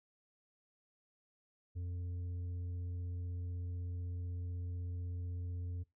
harmonic tone, 88.4 Hz, F2, 22 cents sharp, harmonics 1 / 3 / 5, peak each -38 / -57 / -61 dBFS, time 1.75-5.84 s, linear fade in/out 20 ms, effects noise-tail reverb RT60 0.2 s tail -20 dB re dry

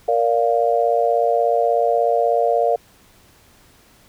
sine chord, Bb major, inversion none, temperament just, 466.2 / 582.7 / 699.2 Hz, Bb4 / D5 / F5, 0 / -14 / +2 cents, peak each -19 / -20 / -18 dBFS, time 0.08-2.76 s, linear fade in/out 5 ms, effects pink hiss -52 dBFS RMS until 4.08 s

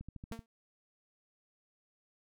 click train, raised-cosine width 5 ms, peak -33 dBFS, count 6, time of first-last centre 0.01-0.392 s, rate 13.1 Hz
sawtooth tone with exponential decay, 227.9 Hz, A#3, 39 cents flat, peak -34 dBFS, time 0.32-0.46 s, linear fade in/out 2 ms, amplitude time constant 30 ms
effects none

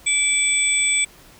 sine tone cluster, 2310 / 3440 / 8000 Hz, D7 / A7 / B8, -29 / -40 / +21 cents, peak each -20 / -26 / -19 dBFS, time 0.06-1.05 s, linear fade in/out 10 ms, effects pink hiss -48 dBFS RMS until 1.39 s

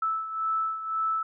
sine beating tone pair, 1312 / 1313.9 Hz, E6 / E6, -9 / -6 cents, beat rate 1.9 Hz, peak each -27 / -33 dBFS, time 0.02-1.23 s, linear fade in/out 5 ms, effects none

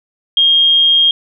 sine tone, 3233 Hz, G#7, 47 cents flat, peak -7 dBFS, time 0.37-1.11 s, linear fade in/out 2 ms, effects none

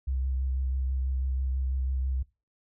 sine tone with vibrato, 65.41 Hz, C2, in tune, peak -26 dBFS, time 0.07-2.23 s, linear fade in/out 10 ms, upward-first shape sine, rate 6.1 Hz, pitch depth 23 cents each way, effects noise-tail reverb RT60 0.3 s tail -22 dB re dry

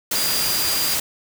sine tone in noise, 4801 Hz, D8, 37 cents sharp, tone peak -24 dBFS, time 0.15-0.95 s, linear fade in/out 5 ms, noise white, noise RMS -22 dBFS, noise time 0.11-1 s, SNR -5 dB, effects none

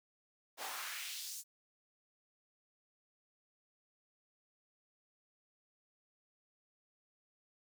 pink noise with high-pass filter sweep, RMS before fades -44 dBFS, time 0.57-1.44 s, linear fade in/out 50 ms, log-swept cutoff 620 to 7700 Hz, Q 1.6, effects none

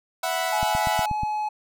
sawtooth chord, E suspended second, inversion none, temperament equal, 659.3 / 740 / 987.8 Hz, E5 / F#5 / B5, 0 / 0 / 0 cents, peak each -24 / -23 / -28 dBFS, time 0.23-1.06 s, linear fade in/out 5 ms
triangle tone, 849 Hz, G#5, 38 cents sharp, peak -22 dBFS, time 0.52-1.49 s, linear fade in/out 10 ms
click train, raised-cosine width 5 ms, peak -18 dBFS, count 6, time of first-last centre 0.63-1.234 s, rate 8.28 Hz
effects none

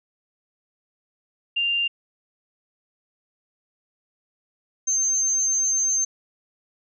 sine tone pair in turn, 2791 / 6304 Hz, F7 / G8, -2 / +9 cents, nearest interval octave + major second, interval 1411 cents, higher second, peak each -20 / -19 dBFS, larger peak second, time 1.56-1.88 / 4.87-6.05 s, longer second, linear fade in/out 10 ms, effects none

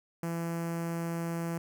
sawtooth tone with notch filter, 167.8 Hz, E3, 31 cents sharp, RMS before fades -34 dBFS, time 0.23-1.58 s, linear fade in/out 2 ms, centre 3700 Hz, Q 0.8, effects none

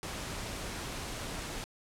pink noise, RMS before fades -39 dBFS, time 0.03-1.64 s, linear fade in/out 0 ms, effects low-pass 10000 Hz 12 dB/octave

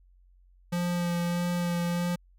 square tone with vibrato, 174.1 Hz, F3, 5 cents flat, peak -27 dBFS, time 0.72-2.16 s, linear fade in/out 10 ms, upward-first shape sine, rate 1.6 Hz, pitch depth 14 cents each way, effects added 45 Hz sine -56 dBFS peak until 2.38 s

